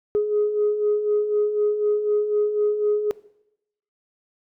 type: beating tone pair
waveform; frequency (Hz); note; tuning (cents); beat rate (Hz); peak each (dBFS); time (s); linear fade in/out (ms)
sine; 415.3 / 419.3; G#4 / G#4; 0 / +17; 4; -26 / -18; 0.15-3.11; 0
effects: noise-tail reverb RT60 0.8 s tail -20 dB re dry + tanh soft clip ceiling -13 dBFS